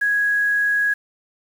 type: tone with quantisation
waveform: sine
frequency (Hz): 1661.2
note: G#6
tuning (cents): 0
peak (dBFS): -16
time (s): 0.01-0.94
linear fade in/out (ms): 10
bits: 7
effects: none